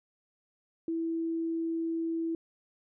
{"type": "tone", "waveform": "sine", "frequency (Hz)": 329.1, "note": "E4", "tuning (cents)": -3, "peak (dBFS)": -29, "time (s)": [0.88, 2.35], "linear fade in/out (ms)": 2, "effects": []}